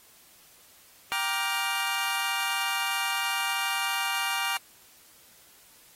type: chord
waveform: 20% pulse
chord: G minor seventh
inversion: none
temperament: just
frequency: 784 / 940.8 / 1176 / 1411.2 Hz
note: G5 / Bb5 / D6 / F6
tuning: 0 / +16 / +2 / +18 cents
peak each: -28 dBFS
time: 1.12-4.57 s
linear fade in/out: 0 ms
effects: white hiss -56 dBFS RMS until 5.95 s + AAC 48 kbps